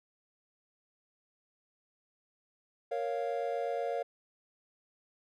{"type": "chord", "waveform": "triangle", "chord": "Bb minor", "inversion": "none", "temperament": "equal", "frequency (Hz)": [466.2, 554.4, 698.5], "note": ["Bb4", "Db5", "F5"], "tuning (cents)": [0, 0, 0], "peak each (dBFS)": -34, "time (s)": [2.91, 4.03], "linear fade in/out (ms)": 10, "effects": []}